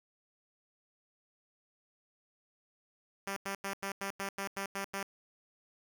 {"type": "tone bursts", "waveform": "5% pulse", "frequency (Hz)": 196.7, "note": "G3", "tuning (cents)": 6, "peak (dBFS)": -24, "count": 10, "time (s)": [3.27, 5.029], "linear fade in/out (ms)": 2, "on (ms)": 94, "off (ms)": 91, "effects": ["11-bit"]}